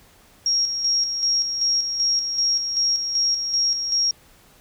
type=tone with tremolo; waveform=sine; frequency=5590 Hz; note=F8; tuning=1 cent sharp; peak=-17 dBFS; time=0.46-4.11 s; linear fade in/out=2 ms; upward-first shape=square; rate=2.6 Hz; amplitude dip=50%; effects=pink hiss -53 dBFS RMS until 4.6 s